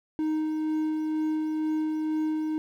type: tone with tremolo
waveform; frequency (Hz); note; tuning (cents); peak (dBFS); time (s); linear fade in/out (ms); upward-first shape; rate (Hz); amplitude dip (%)
triangle; 311.1; D#4; 0; -22; 0.19-2.58; 0; sine; 2.1; 25
effects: 10-bit